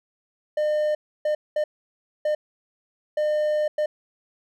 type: tone bursts at uneven times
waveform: triangle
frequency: 605 Hz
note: D#5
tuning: 49 cents flat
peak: -18 dBFS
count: 6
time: 0.57-0.95 / 1.25-1.35 / 1.56-1.64 / 2.25-2.35 / 3.17-3.68 / 3.78-3.86 s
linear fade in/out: 5 ms
effects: none